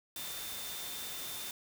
sine tone in noise, 3584 Hz, A7, 31 cents sharp, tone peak -46 dBFS, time 0.16-1.51 s, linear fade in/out 2 ms, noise white, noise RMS -42 dBFS, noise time 0.16-1.51 s, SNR -7 dB, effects none

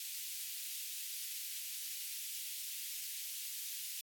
white high-pass noise, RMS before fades -43 dBFS, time 0-4.01 s, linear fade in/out 2 ms, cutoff 2400 Hz, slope 24 dB/octave, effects AAC 64 kbps

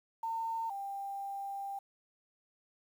sine tone pair in turn, 907 / 792.5 Hz, A#5 / G5, -48 / +19 cents, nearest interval major second, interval 233 cents, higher first, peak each -33 / -37 dBFS, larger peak first, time 0.23-0.7 / 0.7-1.79 s, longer second, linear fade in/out 5 ms, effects 10-bit

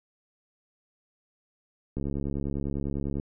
click train, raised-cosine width 3 ms, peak -19 dBFS, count 87, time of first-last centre 1.97-3.199 s, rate 70 Hz, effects none

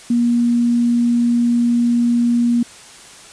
sine tone, 238.1 Hz, A#3, 37 cents sharp, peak -12 dBFS, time 0.1-2.63 s, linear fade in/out 5 ms, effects white hiss -40 dBFS RMS until 3.32 s + resampled to 22050 Hz

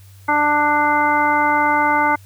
harmonic tone, 295.9 Hz, D4, 13 cents sharp, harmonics 1 / 2 / 3 / 4 / 5 / 7, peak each -24 / -26 / -16 / -22 / -21 / -22 dBFS, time 0.28-2.16 s, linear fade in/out 10 ms, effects added 97 Hz sine -41 dBFS peak until 2.25 s + white hiss -52 dBFS RMS until 2.25 s

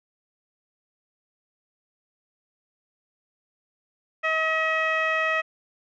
15% pulse tone with low-pass filter, 638 Hz, D#5, 43 cents sharp, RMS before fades -24 dBFS, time 4.23-5.42 s, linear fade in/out 20 ms, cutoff 2300 Hz, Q 2.3, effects none

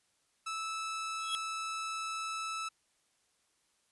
sawtooth tone, 1311 Hz, E6, 10 cents flat, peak -32 dBFS, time 0.46-2.69 s, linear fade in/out 10 ms
square tone with exponential growth, 3322 Hz, G#7, in tune, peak -29 dBFS, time 1.19-1.35 s, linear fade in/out 0 ms, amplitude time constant 33 ms
effects white hiss -74 dBFS RMS until 3.91 s + resampled to 24000 Hz

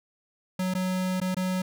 square tone with dropouts, 185 Hz, F#3, in tune, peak -26 dBFS, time 0.59-1.62 s, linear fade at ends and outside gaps 5 ms, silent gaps 0.739-0.749 / 1.202-1.214 / 1.346-1.367 s, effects none

